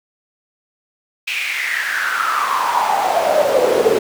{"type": "noise with high-pass filter sweep", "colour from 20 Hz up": "brown", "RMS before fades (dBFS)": -17, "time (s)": [1.27, 3.99], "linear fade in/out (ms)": 10, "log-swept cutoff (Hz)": [2600, 400], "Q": 7.5, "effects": []}